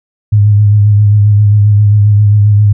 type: tone with vibrato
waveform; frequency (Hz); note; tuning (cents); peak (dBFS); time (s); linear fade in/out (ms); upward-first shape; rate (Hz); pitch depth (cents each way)
sine; 103.83; G#2; 0; -3; 0.32-2.73; 10; sine; 7.5; 34
effects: none